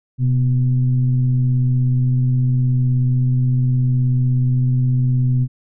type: tone with frequency modulation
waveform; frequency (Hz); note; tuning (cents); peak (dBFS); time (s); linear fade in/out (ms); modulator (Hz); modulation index
sine; 127.6; C3; -43; -13; 0.18-5.48; 50; 118; 0.43
effects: none